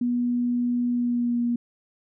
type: tone with pitch glide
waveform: sine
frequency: 243 to 238.7 Hz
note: B3 to A#3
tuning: -28 to +41 cents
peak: -21 dBFS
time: 0.01-1.56 s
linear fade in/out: 5 ms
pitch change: -31 cents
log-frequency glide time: 0.91-1.41 s
effects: none